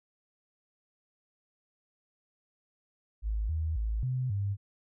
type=tone with pitch steps; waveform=sine; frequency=53.3 / 79.4 / 54.4 / 128 / 99.9 Hz; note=G#1 / D#2 / A1 / C3 / G2; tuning=+46 / +36 / -19 / -38 / +33 cents; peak=-28 dBFS; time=3.22-4.57 s; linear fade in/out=50 ms; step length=270 ms; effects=none